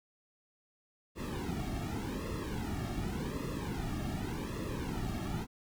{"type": "noise with flanger", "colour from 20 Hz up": "brown", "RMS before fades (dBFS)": -37, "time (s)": [1.15, 5.47], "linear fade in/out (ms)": 50, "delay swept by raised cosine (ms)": [1.3, 2.03], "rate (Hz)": 0.87, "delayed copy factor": -1, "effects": []}